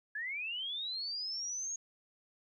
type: linear sweep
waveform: sine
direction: up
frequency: 1661.2 to 6645 Hz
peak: -36 dBFS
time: 0.15-1.76 s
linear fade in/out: 5 ms
effects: 13-bit